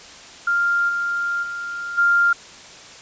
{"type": "tone with level steps", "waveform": "sine", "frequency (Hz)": 1396.9, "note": "F6", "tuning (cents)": 0, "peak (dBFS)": [-16, -20, -26, -13], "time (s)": [0.47, 2.33], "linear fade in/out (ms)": 5, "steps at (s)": [0.88, 1.42, 1.97], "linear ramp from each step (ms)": 20, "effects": ["white hiss -41 dBFS RMS until 3.01 s", "resampled to 16000 Hz"]}